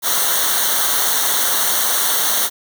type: noise with comb filter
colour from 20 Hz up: white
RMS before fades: -17 dBFS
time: 0.02-2.5 s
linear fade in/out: 50 ms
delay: 0.4 ms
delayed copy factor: -0.85
effects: none